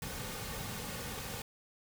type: noise with comb filter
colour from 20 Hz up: pink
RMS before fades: -41 dBFS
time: 0.02-1.42 s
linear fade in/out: 2 ms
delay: 3 ms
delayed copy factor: -0.55
effects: none